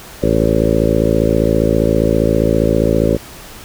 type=harmonic tone with a mistuned harmonic; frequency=55 Hz; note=A1; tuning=in tune; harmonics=1 / 2 / 3 / 4 / 5 / 6 / 7 / 8 / 9 / 10; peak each=-20 / -20 / -20 / -20 / -20 / -20 / -20 / -20 / -20 / -20 dBFS; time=0.22-3.17 s; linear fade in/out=10 ms; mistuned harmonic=10; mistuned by=+38 cents; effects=pink hiss -35 dBFS RMS until 3.64 s